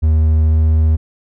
triangle tone with pitch glide, 78.4 to 78.85 Hz, D#2 to D#2, +14 to +24 cents, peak -7 dBFS, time 0.02-0.97 s, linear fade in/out 20 ms, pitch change +10 cents, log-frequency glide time 0.48-0.56 s, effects none

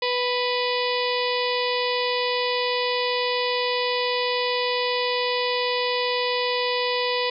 harmonic tone, 493.9 Hz, B4, in tune, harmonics 1 / 2 / 4 / 5 / 6 / 7 / 8 / 9 / 10, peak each -25 / -28 / -31 / -32 / -33 / -33 / -34 / -35 / -35 dBFS, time 0.02-7.3 s, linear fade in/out 5 ms, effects none

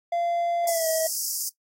triangle tone with pitch glide, 688 to 641.9 Hz, F5 to E5, -26 to -46 cents, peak -21 dBFS, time 0.12-1.07 s, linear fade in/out 5 ms, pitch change -120 cents, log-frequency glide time 0.65-0.87 s
pink high-pass noise, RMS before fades -29 dBFS, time 0.67-1.49 s, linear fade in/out 5 ms, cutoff 4900 Hz, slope 96 dB/octave
effects noise-tail reverb RT60 0.1 s tail -18 dB re dry + AAC 48 kbps

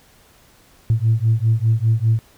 sine beating tone pair, 110 / 115 Hz, A2 / A#2, 0 / -23 cents, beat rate 5 Hz, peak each -16 dBFS, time 0.9-2.19 s, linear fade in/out 0 ms, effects tanh soft clip ceiling -8 dBFS + pink hiss -52 dBFS RMS until 2.37 s

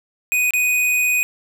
square tone with dropouts, 2489 Hz, D#7, in tune, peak -16 dBFS, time 0.32-1.23 s, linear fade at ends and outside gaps 0 ms, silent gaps 0.507-0.536 s, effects none

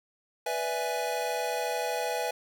square chord, E dominant seventh, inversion second, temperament equal, 493.9 / 587.3 / 659.3 / 830.6 Hz, B4 / D5 / E5 / G#5, 0 / 0 / 0 / 0 cents, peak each -34 / -39 / -35 / -34 dBFS, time 0.46-2.31 s, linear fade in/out 5 ms, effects none

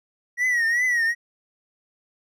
triangle tone with vibrato, 1913 Hz, A#6, 44 cents sharp, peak -17 dBFS, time 0.37-1.15 s, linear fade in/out 50 ms, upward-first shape triangle, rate 2.6 Hz, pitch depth 110 cents each way, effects none

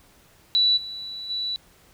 sine tone with level steps, 3948 Hz, B7, 1 cent flat, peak -16 / -32 / -25 dBFS, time 0.55-1.56 s, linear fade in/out 0 ms, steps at 0.76 / 1.29 s, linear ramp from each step 20 ms, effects pink hiss -56 dBFS RMS until 1.93 s

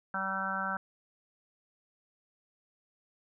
harmonic tone, 192.2 Hz, G3, 34 cents flat, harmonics 1 / 3 / 4 / 5 / 6 / 7 / 8, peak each -41 / -44 / -40 / -40 / -45 / -35 / -36 dBFS, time 0.14-0.77 s, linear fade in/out 2 ms, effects none

